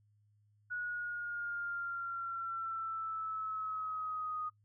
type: exponential sweep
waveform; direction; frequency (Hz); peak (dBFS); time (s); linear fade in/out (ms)
sine; down; 1463 to 1239; -36; 0.7-4.5; 20
effects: noise-tail reverb RT60 0.1 s tail -19 dB re dry + added 104 Hz sine -67 dBFS peak until 4.64 s